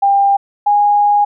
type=tone pair in turn; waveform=sine; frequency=797 / 823.2 Hz; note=G5 / G#5; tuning=+28 / -16 cents; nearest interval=minor second; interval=56 cents; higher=second; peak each=-8 dBFS; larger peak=neither; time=0.02-0.37 / 0.66-1.25 s; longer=second; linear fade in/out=10 ms; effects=none